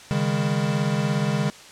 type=chord; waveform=square; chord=C# suspended second; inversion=none; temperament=equal with one note detuned; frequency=138.59 / 155.56 / 202.3 Hz; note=C#3 / D#3 / G#3; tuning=0 / 0 / -45 cents; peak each=-26 / -26 / -26 dBFS; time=0.11-1.5 s; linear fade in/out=0 ms; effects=white hiss -44 dBFS RMS until 1.71 s + low-pass 7000 Hz 12 dB/octave